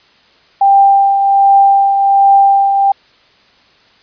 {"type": "tone with tremolo", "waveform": "sine", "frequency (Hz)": 791, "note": "G5", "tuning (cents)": 15, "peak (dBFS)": -3, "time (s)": [0.61, 2.92], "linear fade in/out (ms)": 5, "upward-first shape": "triangle", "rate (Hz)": 1.3, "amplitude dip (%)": 50, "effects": ["white hiss -48 dBFS RMS until 4.02 s", "resampled to 11025 Hz"]}